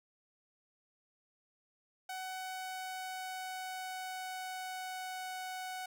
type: tone with pitch glide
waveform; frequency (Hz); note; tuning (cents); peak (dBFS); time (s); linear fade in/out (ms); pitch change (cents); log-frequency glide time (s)
sawtooth; 749 to 743.4; F#5 to F#5; +21 to +8; -36; 2.09-5.86; 5; -13; 2.33-5.31
effects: none